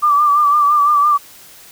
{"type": "tone with vibrato", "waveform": "sine", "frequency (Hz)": 1174.7, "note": "D6", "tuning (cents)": 0, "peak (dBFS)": -9, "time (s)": [0.02, 1.18], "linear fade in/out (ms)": 20, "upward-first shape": "sine", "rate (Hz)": 5.9, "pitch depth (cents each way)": 48, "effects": ["white hiss -41 dBFS RMS until 1.71 s"]}